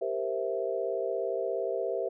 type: chord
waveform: sine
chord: C dominant seventh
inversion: second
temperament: equal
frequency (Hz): 392 / 466.2 / 523.3 / 659.3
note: G4 / Bb4 / C5 / E5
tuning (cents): 0 / 0 / 0 / 0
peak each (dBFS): -34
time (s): 0.01-2.09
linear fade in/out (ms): 10
effects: none